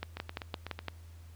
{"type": "two click trains", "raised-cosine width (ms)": 0.3, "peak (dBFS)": [-19, -23], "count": [6, 6], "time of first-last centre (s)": [[0.03, 0.883], [0.17, 0.79]], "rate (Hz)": [5.86, 8.06], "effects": ["added 83 Hz sine -48 dBFS peak until 1.35 s", "pink hiss -63 dBFS RMS until 1.35 s"]}